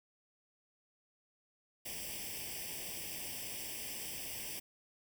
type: noise with comb filter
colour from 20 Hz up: white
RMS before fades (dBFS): -43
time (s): 1.85-4.6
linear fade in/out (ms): 10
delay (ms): 0.37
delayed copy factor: +0.95
effects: none